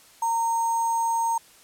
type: tone with sample-and-hold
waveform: sine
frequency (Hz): 919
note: A#5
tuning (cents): -25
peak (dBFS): -21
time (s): 0.22-1.38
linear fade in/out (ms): 5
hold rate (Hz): 7350
effects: white hiss -53 dBFS RMS until 1.63 s + low-pass 12000 Hz 12 dB/octave